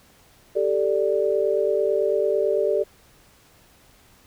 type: chord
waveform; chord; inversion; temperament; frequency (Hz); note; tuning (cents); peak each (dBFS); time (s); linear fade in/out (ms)
sine; G suspended second; none; just; 392 / 441 / 588; G4 / A4 / D5; 0 / +4 / +2; -23; 0.55-2.84; 20
effects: pink hiss -55 dBFS RMS until 4.26 s